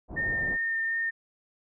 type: low-pass noise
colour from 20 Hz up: pink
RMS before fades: -38 dBFS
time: 0.08-0.58 s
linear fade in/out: 50 ms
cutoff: 780 Hz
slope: 24 dB/octave
type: tone with vibrato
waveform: sine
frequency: 1819 Hz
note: A#6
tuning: 43 cents flat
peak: -26 dBFS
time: 0.16-1.11 s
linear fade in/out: 20 ms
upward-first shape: sine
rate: 2.7 Hz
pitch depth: 9 cents each way
effects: none